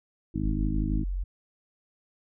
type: harmonic tone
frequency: 51.91 Hz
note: G#1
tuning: in tune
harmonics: 1 / 2 / 3 / 4 / 5 / 6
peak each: -34 / -34 / -34 / -34 / -34 / -34 dBFS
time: 0.34-1.04 s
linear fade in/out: 10 ms
type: tone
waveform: sine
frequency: 45.49 Hz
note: F#1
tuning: 29 cents flat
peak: -27 dBFS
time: 0.43-1.24 s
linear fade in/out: 10 ms
effects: none